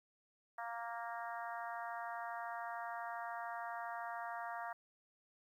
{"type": "harmonic tone", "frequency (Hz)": 232.9, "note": "A#3", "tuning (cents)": -1, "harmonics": [3, 4, 5, 6, 7, 8], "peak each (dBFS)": [-45, -47, -49, -51, -52, -53], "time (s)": [0.58, 4.73], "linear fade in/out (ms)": 5, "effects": ["12-bit"]}